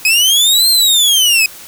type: linear two-way sweep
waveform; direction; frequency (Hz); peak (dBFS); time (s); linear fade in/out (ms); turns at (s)
sawtooth; up then down; 2500 to 4216 to 2500; -5; 0.05-1.46; 2; 0.69
effects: white hiss -34 dBFS RMS until 1.67 s